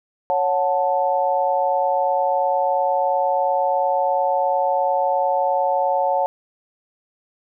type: chord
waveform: sine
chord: F# minor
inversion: second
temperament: equal with one note detuned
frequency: 554.4 / 731.5 / 880 Hz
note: C#5 / F#5 / A5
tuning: 0 / -20 / 0 cents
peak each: -21 dBFS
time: 0.3-6.26 s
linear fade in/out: 0 ms
effects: none